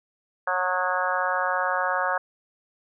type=harmonic tone with a mistuned harmonic; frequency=183 Hz; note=F#3; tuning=19 cents flat; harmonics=3 / 4 / 5 / 6 / 7 / 8 / 9; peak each=-30 / -30 / -30 / -30 / -30 / -30 / -30 dBFS; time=0.47-2.18 s; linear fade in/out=5 ms; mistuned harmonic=7; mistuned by=-22 cents; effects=none